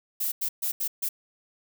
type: noise bursts at uneven times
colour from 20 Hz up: violet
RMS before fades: -28 dBFS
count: 5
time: 0.2-0.32 / 0.41-0.49 / 0.62-0.72 / 0.8-0.88 / 1.02-1.09 s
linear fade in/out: 10 ms
effects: none